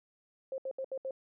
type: tone bursts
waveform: sine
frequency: 531 Hz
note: C5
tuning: 25 cents sharp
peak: -34 dBFS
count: 5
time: 0.52-1.109 s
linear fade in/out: 2 ms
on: 61 ms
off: 71 ms
effects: none